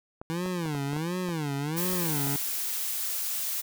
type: clicks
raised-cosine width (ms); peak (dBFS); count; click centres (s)
1; -25; 9; 0.215 / 0.46 / 0.658 / 0.75 / 0.932 / 0.965 / 1.289 / 1.934 / 2.269
type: tone with vibrato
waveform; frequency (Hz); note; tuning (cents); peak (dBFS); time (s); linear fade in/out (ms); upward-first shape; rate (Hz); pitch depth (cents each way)
25% pulse; 159.8; D#3; +47; -25; 0.3-2.36; 0; sine; 1.4; 240
type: noise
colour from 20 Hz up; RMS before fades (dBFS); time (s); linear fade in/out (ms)
blue; -31; 1.76-3.62; 20
effects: none